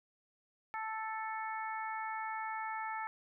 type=harmonic tone; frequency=440 Hz; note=A4; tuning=in tune; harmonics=2 / 3 / 4 / 5; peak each=-39 / -43 / -45 / -47 dBFS; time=0.74-3.07 s; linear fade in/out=0 ms; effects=none